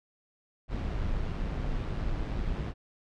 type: noise with amplitude modulation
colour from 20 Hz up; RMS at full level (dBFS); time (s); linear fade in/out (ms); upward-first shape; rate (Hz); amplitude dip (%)
brown; -30; 0.68-2.74; 50; sine; 107; 35
effects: low-pass 4000 Hz 12 dB/octave